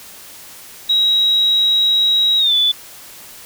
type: tone with pitch glide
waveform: sine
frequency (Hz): 3835 to 3476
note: A#7 to A7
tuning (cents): +48 to -22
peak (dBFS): -11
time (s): 0.89-2.72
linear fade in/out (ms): 10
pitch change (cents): -170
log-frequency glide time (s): 2.38-2.54
effects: white hiss -38 dBFS RMS until 3.45 s